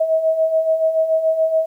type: beating tone pair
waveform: sine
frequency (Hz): 636 / 643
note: D#5 / E5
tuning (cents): +38 / -43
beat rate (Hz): 7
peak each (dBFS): -22 / -15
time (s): 0-1.66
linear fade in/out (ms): 10
effects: 9-bit